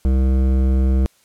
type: tone with hard clipping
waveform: sine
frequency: 65.41 Hz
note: C2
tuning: in tune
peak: -15 dBFS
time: 0.05-1.06 s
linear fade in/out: 0 ms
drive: 13 dB
effects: white hiss -57 dBFS RMS until 1.24 s + low-pass 12000 Hz 12 dB/octave